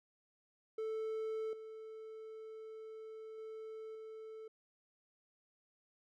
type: tone with level steps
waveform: triangle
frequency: 440 Hz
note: A4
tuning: in tune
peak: -35 / -45 / -43 / -45 dBFS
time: 0.78-4.48 s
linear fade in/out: 5 ms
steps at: 1.53 / 3.38 / 3.95 s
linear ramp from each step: 2 ms
effects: none